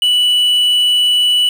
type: tone with quantisation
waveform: triangle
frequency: 2958 Hz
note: F#7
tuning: 1 cent flat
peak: -8 dBFS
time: 0.02-1.49 s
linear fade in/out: 2 ms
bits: 6
effects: none